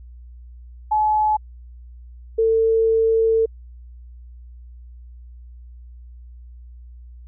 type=tone pair in turn; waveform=sine; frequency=855 / 448.8 Hz; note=A5 / A4; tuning=-50 / +34 cents; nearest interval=major seventh; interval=1116 cents; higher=first; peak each=-15 / -14 dBFS; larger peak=second; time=0.91-1.37 / 2.38-3.46 s; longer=second; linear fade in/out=10 ms; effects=added 60 Hz sine -38 dBFS peak until 7.27 s